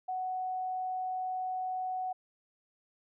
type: tone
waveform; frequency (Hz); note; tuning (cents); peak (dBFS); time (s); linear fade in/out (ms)
sine; 743; F#5; +7; -32; 0.08-2.13; 10
effects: none